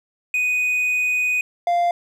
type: tone pair in turn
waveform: triangle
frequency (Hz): 2489 / 695.8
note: D#7 / F5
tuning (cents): 0 / -7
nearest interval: octave + minor seventh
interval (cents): 2207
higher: first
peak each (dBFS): -16 / -14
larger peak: second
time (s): 0.34-1.41 / 1.67-1.91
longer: first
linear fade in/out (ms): 2
effects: none